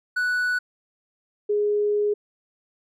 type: tone pair in turn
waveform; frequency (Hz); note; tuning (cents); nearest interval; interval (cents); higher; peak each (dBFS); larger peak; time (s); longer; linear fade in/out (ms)
triangle / sine; 1480 / 415.3; F#6 / G#4; 0 / 0; octave + minor seventh; 2200; first; -19; neither; 0.16-0.59 / 1.49-2.14; second; 10
effects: none